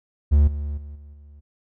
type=tone with level steps; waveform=triangle; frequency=72.9 Hz; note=D2; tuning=12 cents flat; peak=-10 / -23 / -32 / -38 / -41 dBFS; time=0.31-1.41 s; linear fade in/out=20 ms; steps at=0.47 / 0.77 / 0.95 / 1.13 s; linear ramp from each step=10 ms; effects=none